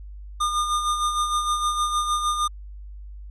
square tone with tremolo, 1213 Hz, D#6, 44 cents flat, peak -20 dBFS, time 0.4-2.48 s, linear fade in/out 10 ms, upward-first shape sine, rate 6.5 Hz, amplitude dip 50%, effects added 50 Hz sine -36 dBFS peak until 3.3 s + resampled to 24000 Hz

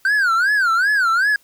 triangle tone with vibrato, 1508 Hz, F#6, 32 cents sharp, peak -12 dBFS, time 0.05-1.36 s, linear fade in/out 2 ms, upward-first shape sine, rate 2.6 Hz, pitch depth 220 cents each way, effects white hiss -56 dBFS RMS until 1.43 s

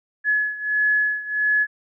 sine beating tone pair, 1700 / 1701.5 Hz, G#6 / G#6, +40 / +41 cents, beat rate 1.5 Hz, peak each -20 / -23 dBFS, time 0.24-1.67 s, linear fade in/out 50 ms, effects none

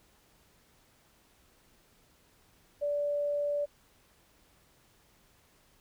sine tone, 581 Hz, D5, 19 cents flat, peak -28 dBFS, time 2.81-3.66 s, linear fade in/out 20 ms, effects pink hiss -65 dBFS RMS until 5.8 s

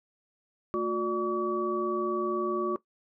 sine tone cluster, 224 / 359.5 / 590 / 1140 Hz, A3 / F#4 / D5 / C#6, +31 / -50 / +8 / +48 cents, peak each -36 / -28 / -37 / -31 dBFS, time 0.74-2.76 s, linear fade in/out 0 ms, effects noise-tail reverb RT60 0.1 s tail -17 dB re dry

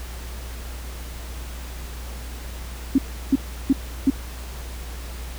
sine tone bursts, 270 Hz, C#4, 45 cents flat, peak -12 dBFS, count 4, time 2.95-4.102 s, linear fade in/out 5 ms, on 33 ms, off 340 ms, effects added 60 Hz sine -32 dBFS peak until 5.38 s + pink hiss -40 dBFS RMS until 5.38 s

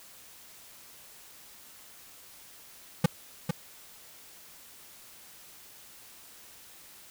square tone with echo, 168.1 Hz, E3, 34 cents sharp, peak -18 dBFS, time 3.04-3.06 s, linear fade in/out 5 ms, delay 450 ms, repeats 1, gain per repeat -7 dB, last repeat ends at 3.51 s, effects white hiss -52 dBFS RMS until 7.1 s

